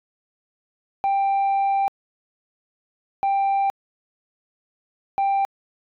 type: tone bursts at uneven times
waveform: sine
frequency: 788 Hz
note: G5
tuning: 9 cents sharp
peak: -15 dBFS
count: 3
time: 1.04-1.88 / 3.23-3.7 / 5.18-5.45 s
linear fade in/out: 0 ms
effects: tanh soft clip ceiling -17 dBFS